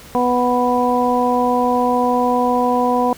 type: harmonic tone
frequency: 246.9 Hz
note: B3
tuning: in tune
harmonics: 1 / 2 / 3 / 4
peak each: -19 / -19 / -19 / -19 dBFS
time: 0.15-3.13 s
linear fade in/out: 0 ms
effects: pink hiss -40 dBFS RMS until 3.17 s